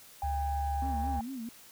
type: tone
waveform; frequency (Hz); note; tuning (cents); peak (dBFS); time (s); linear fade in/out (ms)
sine; 801; G5; +37; -31; 0.22-1.21; 2
type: tone with pitch glide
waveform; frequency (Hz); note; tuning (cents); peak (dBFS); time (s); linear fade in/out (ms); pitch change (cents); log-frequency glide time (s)
sine; 72 to 72.54; D2 to D2; -34 to -21; -30; 0.23-1.2; 10; +13; 0.86-1.08
type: tone with vibrato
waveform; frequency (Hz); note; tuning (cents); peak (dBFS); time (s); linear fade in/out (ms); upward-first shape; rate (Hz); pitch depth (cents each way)
sine; 246.9; B3; 0; -36; 0.82-1.49; 2; sine; 4.5; 170
effects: tanh soft clip ceiling -24 dBFS + white hiss -54 dBFS RMS until 1.71 s